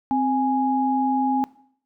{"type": "tone pair together", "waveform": "sine", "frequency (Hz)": [261.4, 830], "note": ["C4", "G#5"], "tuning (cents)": [-1, -1], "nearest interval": "octave + minor sixth", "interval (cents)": 2000, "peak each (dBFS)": -21, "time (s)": [0.11, 1.44], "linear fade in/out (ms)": 0, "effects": ["noise-tail reverb RT60 0.6 s tail -20 dB re dry"]}